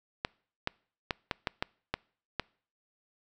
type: clicks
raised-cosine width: 0.3 ms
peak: -13 dBFS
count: 8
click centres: 0.249 / 0.674 / 1.108 / 1.312 / 1.472 / 1.625 / 1.94 / 2.397 s
effects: noise-tail reverb RT60 0.5 s tail -26 dB re dry